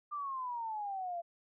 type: exponential sweep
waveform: sine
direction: down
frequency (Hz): 1200 to 674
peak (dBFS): -36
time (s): 0.11-1.22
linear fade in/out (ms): 20
effects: none